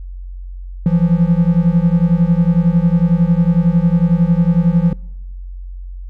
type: beating tone pair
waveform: triangle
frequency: 165.7 / 176.7 Hz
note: E3 / F3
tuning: +9 / +21 cents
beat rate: 11 Hz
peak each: -11 dBFS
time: 0.86-4.93 s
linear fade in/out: 2 ms
effects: noise-tail reverb RT60 0.8 s tail -24 dB re dry + added 45 Hz sine -26 dBFS peak until 6.09 s